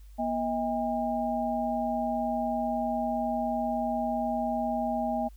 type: tone cluster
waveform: sine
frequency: 240.1 / 637 / 807 Hz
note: B3 / D#5 / G#5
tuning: -49 / +41 / -50 cents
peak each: -31 dBFS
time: 0.18-5.29 s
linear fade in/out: 20 ms
effects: added 50 Hz sine -46 dBFS peak until 5.36 s + white hiss -66 dBFS RMS until 5.36 s